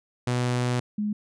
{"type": "tone pair in turn", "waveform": ["sawtooth", "sine"], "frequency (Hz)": [123.47, 209.2], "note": ["B2", "G#3"], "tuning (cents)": [0, 13], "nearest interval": "major sixth", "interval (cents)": 913, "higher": "second", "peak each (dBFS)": [-19, -24], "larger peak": "first", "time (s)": [[0.27, 0.8], [0.98, 1.13]], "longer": "first", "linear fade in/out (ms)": 5, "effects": ["resampled to 22050 Hz"]}